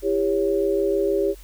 sine chord, C# diminished, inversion first, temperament just, 332.6 / 399.1 / 554.4 Hz, E4 / G4 / C#5, +16 / +31 / 0 cents, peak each -26 / -20 / -25 dBFS, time 0.02-1.35 s, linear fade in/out 50 ms, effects added 45 Hz sine -41 dBFS peak until 1.43 s + white hiss -51 dBFS RMS until 1.43 s

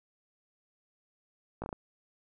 slowing click train, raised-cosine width 1 ms, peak -23 dBFS, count 5, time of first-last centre 1.62-1.728 s, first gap 18 ms, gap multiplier 1.28, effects none

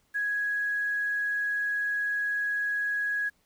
sine tone with quantisation, 1664 Hz, G#6, 3 cents sharp, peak -26 dBFS, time 0.14-3.3 s, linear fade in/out 20 ms, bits 9, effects pink hiss -69 dBFS RMS until 3.45 s

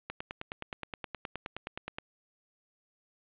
click train, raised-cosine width 0.3 ms, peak -20 dBFS, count 19, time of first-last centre 0.1-1.985 s, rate 9.55 Hz, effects resampled to 8000 Hz + 8-bit

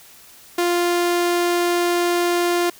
sawtooth tone, 349.2 Hz, F4, in tune, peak -13 dBFS, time 0.58-2.7 s, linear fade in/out 5 ms, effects white hiss -46 dBFS RMS until 2.79 s

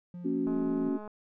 triangle tone with vibrato, 174.61 Hz, F3, in tune, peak -37 dBFS, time 0.14-0.89 s, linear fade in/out 2 ms, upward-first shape square, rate 5.1 Hz, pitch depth 19 cents each way
sine chord, F# major, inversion first, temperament just, 231.2 / 277.5 / 370 Hz, A#3 / C#4 / F#4, -14 / +2 / 0 cents, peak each -34 / -29 / -34 dBFS, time 0.24-0.98 s, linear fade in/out 20 ms
click train, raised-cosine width 1 ms, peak -31 dBFS, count 129, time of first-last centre 0.47-1.077 s, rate 211 Hz
effects none

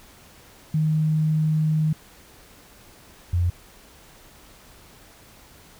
sine tone pair in turn, 155.6 / 87.71 Hz, D#3 / F2, 0 / +8 cents, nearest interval minor seventh, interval 992 cents, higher first, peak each -18 dBFS, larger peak neither, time 0.74-1.93 / 3.33-3.5 s, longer first, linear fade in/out 5 ms, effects pink hiss -50 dBFS RMS until 5.79 s

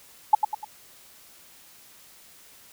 sine tone with echo, 851 Hz, G#5, 42 cents sharp, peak -10 dBFS, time 0.33-0.35 s, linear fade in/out 5 ms, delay 99 ms, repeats 3, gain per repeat -7 dB, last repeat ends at 0.647 s, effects white hiss -52 dBFS RMS until 2.72 s

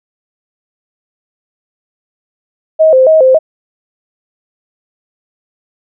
sine tone with vibrato, 574 Hz, D5, 40 cents flat, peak -3 dBFS, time 2.79-3.39 s, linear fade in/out 20 ms, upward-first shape square, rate 3.6 Hz, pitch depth 170 cents each way, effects none

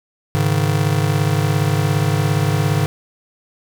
square chord, Ab suspended fourth, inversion none, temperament just, 103.83 / 138.43 / 155.74 Hz, Ab2 / Db3 / Eb3, 0 / -2 / +2 cents, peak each -20 dBFS, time 0.35-2.86 s, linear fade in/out 0 ms, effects none

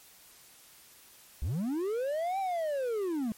triangle linear two-way sweep, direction up then down, 55.1 to 791 to 207.3 Hz, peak -27 dBFS, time 1.42-3.32 s, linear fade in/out 0 ms, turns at 2.39 s, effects white hiss -56 dBFS RMS until 3.37 s + MP3 64 kbps

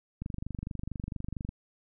click train, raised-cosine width 5 ms, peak -23 dBFS, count 32, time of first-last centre 0.22-1.49 s, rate 24.4 Hz, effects none

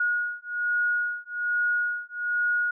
sine beating tone pair, 1445 / 1446.2 Hz, F#6 / F#6, -41 / -40 cents, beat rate 1.2 Hz, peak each -27 / -27 dBFS, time 0-2.71 s, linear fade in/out 5 ms, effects none

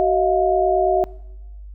sine tone cluster, 377.4 / 638 / 707 Hz, F#4 / D#5 / F5, +34 / +43 / +21 cents, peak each -19 dBFS, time 0-1.04 s, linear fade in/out 0 ms, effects noise-tail reverb RT60 1.0 s tail -22 dB re dry + added 50 Hz sine -34 dBFS peak until 1.74 s

